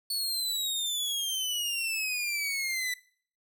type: exponential sweep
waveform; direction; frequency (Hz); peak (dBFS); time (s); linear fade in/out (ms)
sawtooth; down; 4455 to 1975.5; -26; 0.1-2.94; 5
effects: noise-tail reverb RT60 0.5 s tail -20 dB re dry